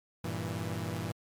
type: chord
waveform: sawtooth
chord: E diminished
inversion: first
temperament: equal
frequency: 98 / 116.54 / 164.81 Hz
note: G2 / Bb2 / E3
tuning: 0 / 0 / 0 cents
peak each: -34 dBFS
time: 0.24-1.12 s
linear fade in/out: 5 ms
effects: MP3 96 kbps

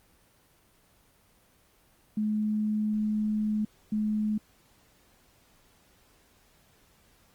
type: tone pair in turn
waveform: sine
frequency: 213.1 / 213.1 Hz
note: G#3 / G#3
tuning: +45 / +45 cents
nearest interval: unison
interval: 0 cents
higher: neither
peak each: -25 dBFS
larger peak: neither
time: 2.17-3.65 / 3.92-4.38 s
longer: first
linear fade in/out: 5 ms
effects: pink hiss -63 dBFS RMS until 7.34 s + Opus 24 kbps

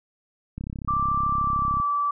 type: click train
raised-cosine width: 5 ms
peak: -20 dBFS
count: 42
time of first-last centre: 0.58-1.8 s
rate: 33.6 Hz
type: tone with pitch glide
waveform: sine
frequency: 1174.7 to 1158.5 Hz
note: D6 to D6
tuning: 0 to -24 cents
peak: -21 dBFS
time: 0.88-2.11 s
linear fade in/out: 5 ms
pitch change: -24 cents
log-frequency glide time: 1.28-1.86 s
effects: none

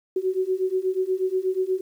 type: beating tone pair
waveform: sine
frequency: 370 / 378.3 Hz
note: F#4 / F#4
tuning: 0 / +38 cents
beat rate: 8.3 Hz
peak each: -25 / -24 dBFS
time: 0.16-1.81 s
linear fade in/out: 5 ms
effects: 9-bit

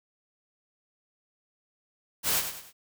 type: noise with echo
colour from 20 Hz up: white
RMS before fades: -26 dBFS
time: 2.23-2.43 s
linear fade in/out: 50 ms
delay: 100 ms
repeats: 3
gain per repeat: -8 dB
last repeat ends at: 2.73 s
effects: none

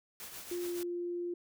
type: noise with tremolo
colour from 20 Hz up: white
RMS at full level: -44 dBFS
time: 0.2-0.83 s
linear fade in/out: 0 ms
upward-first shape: triangle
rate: 7.1 Hz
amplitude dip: 55%
type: tone with pitch glide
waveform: sine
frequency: 352 to 349.4 Hz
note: F4 to F4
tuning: +14 to +1 cents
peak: -34 dBFS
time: 0.51-1.34 s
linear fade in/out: 5 ms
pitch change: -13 cents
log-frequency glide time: 0.63-0.68 s
effects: none

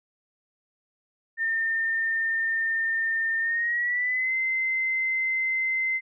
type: tone with pitch glide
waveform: sine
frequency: 1811 to 2068 Hz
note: A6 to C7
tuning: +49 to -21 cents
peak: -23 dBFS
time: 1.37-6.01 s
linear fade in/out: 50 ms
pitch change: +230 cents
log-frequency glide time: 3.4-4.34 s
effects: none

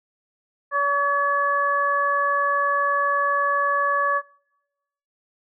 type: harmonic tone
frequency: 568 Hz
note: C#5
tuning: 42 cents sharp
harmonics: 1 / 2 / 3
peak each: -27 / -20 / -24 dBFS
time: 0.71-4.22 s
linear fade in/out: 50 ms
effects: noise-tail reverb RT60 1.0 s tail -25 dB re dry

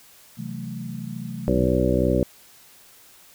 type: chord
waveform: sine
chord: F# half-diminished seventh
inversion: second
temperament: equal with one note detuned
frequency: 130.81 / 164.81 / 187.36 / 220 Hz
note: C3 / E3 / F#3 / A3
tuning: 0 / 0 / +22 / 0 cents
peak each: -35 / -36 / -36 / -34 dBFS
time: 0.37-1.67 s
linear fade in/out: 20 ms
type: harmonic tone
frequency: 62.9 Hz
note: B1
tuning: 32 cents sharp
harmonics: 1 / 2 / 3 / 4 / 5 / 6 / 8 / 9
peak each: -26 / -26 / -26 / -26 / -26 / -26 / -26 / -26 dBFS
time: 1.48-2.23 s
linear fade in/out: 0 ms
effects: white hiss -51 dBFS RMS until 3.34 s

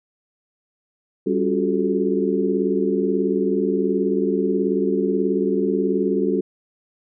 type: tone cluster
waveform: sine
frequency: 195.8 / 278.2 / 356.8 / 375.3 / 433.4 Hz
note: G3 / C#4 / F4 / F#4 / A4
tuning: -2 / +6 / +37 / +25 / -26 cents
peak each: -24 dBFS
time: 1.26-6.41 s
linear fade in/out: 10 ms
effects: none

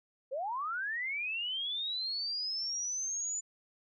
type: linear sweep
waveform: sine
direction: up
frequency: 493.9 to 7040 Hz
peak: -33 dBFS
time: 0.31-3.41 s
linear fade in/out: 20 ms
effects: none

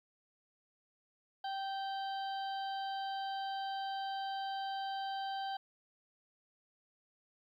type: harmonic tone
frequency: 780 Hz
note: G5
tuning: 9 cents flat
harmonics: 1 / 2 / 4 / 5 / 6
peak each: -37 / -48 / -48 / -54 / -54 dBFS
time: 1.44-5.57 s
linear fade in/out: 5 ms
effects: 12-bit

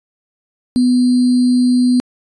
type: tone with sample-and-hold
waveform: sine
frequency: 248.6 Hz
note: B3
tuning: 12 cents sharp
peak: -9 dBFS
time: 0.76-2 s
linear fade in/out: 0 ms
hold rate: 4410 Hz
effects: resampled to 22050 Hz

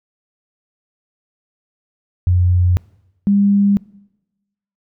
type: tone pair in turn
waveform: sine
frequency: 89.5 / 200.9 Hz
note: F2 / G3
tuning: +43 / +43 cents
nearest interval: octave + major second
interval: 1400 cents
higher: second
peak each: -10 dBFS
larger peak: neither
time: 2.27-2.77 / 3.27-3.77 s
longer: neither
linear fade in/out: 0 ms
effects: noise-tail reverb RT60 1.0 s tail -23 dB re dry

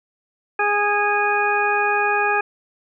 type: harmonic tone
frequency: 412.3 Hz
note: G#4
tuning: 13 cents flat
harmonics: 1 / 2 / 3 / 4 / 6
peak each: -24 / -21 / -25 / -22 / -24 dBFS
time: 0.59-2.41 s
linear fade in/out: 5 ms
effects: none

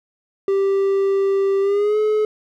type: tone with pitch glide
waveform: triangle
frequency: 392 to 427.5 Hz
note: G4 to A4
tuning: 0 to -50 cents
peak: -13 dBFS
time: 0.48-2.25 s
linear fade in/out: 2 ms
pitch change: +150 cents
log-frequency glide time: 1.61-1.98 s
effects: none

